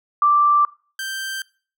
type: tone pair in turn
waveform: sine / sawtooth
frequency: 1174 / 1567.1 Hz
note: D6 / G6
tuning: -1 / -1 cents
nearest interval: perfect fourth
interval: 500 cents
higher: second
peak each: -12 / -22 dBFS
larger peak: first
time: 0.22-0.65 / 0.99-1.42 s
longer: neither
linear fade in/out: 2 ms
effects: noise-tail reverb RT60 0.4 s tail -22 dB re dry